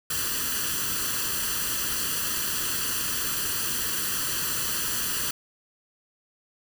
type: noise with comb filter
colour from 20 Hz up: white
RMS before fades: -28 dBFS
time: 0.1-5.31 s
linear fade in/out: 5 ms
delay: 0.67 ms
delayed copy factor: +0.75
effects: none